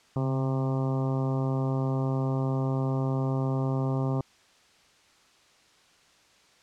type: harmonic tone with a mistuned harmonic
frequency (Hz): 132.5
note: C3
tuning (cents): +22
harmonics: 1 / 2 / 3 / 4 / 5 / 6 / 7 / 8 / 9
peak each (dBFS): -26 / -32 / -36 / -38 / -40 / -42 / -43 / -44 / -45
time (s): 0.16-4.21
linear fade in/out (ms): 2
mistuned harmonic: 1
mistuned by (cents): +40
effects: white hiss -60 dBFS RMS until 6.62 s + low-pass 6000 Hz 12 dB/octave